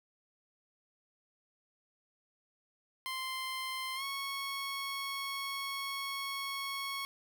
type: tone with pitch glide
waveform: 15% pulse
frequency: 1044 to 1102.3 Hz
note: C6 to C#6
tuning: -4 to -10 cents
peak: -30 dBFS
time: 3.06-7.05 s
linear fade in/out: 0 ms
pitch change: +94 cents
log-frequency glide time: 3.95-4.03 s
effects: none